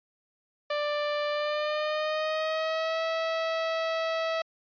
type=tone with pitch glide; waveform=sawtooth; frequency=590 to 650.9 Hz; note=D5 to E5; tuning=+8 to -22 cents; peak=-23 dBFS; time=0.7-4.42 s; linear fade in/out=5 ms; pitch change=+170 cents; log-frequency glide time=1.3-3.02 s; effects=resampled to 11025 Hz